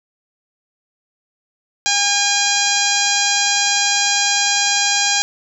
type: harmonic tone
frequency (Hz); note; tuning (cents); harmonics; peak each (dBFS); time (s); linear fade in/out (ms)
811; G#5; -41; 1 / 2 / 3 / 4 / 5 / 6 / 7 / 8 / 9; -23 / -23 / -23 / -23 / -23 / -23 / -23 / -23 / -23; 1.86-5.22; 0
effects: none